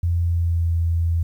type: tone with pitch glide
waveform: sine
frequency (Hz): 85.6 to 83.74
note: F2 to E2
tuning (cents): -34 to +28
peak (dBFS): -17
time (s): 0.03-1.23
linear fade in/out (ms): 5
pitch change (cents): -38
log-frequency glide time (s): 0.21-0.73
effects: 9-bit